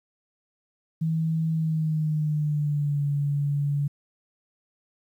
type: tone with pitch glide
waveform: sine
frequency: 161 to 143.43 Hz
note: E3 to D3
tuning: -41 to -41 cents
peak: -22 dBFS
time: 1.01-3.88 s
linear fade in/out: 10 ms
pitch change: -200 cents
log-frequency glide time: 1.52-3.03 s
effects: 10-bit